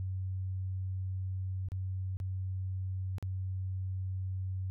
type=tone with dropouts; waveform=sine; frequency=94 Hz; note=F#2; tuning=28 cents sharp; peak=-33 dBFS; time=0-4.7 s; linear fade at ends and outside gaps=0 ms; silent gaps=1.686-1.719 / 2.17-2.201 / 3.183-3.226 s; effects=none